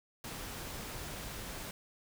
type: noise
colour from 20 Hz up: pink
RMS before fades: -43 dBFS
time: 0.24-1.71 s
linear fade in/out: 2 ms
effects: none